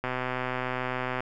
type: click train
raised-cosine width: 0.5 ms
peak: -15 dBFS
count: 149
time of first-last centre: 0.04-1.205 s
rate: 127 Hz
effects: none